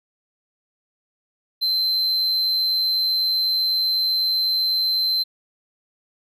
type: tone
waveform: triangle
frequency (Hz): 4094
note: C8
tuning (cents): -38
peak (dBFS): -17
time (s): 1.61-5.24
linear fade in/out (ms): 20
effects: none